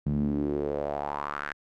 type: tone with band-pass filter sweep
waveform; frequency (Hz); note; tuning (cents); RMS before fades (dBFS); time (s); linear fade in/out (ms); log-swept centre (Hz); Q
sawtooth; 72.4; D2; -24; -30; 0.06-1.53; 5; 170 to 1700; 4
effects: none